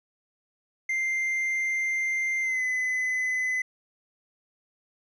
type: tone with pitch glide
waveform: triangle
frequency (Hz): 2093 to 2019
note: C7 to B6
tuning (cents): 0 to +38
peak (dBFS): -23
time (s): 0.89-3.62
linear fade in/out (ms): 5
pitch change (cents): -62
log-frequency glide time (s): 2.41-2.64
effects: resampled to 22050 Hz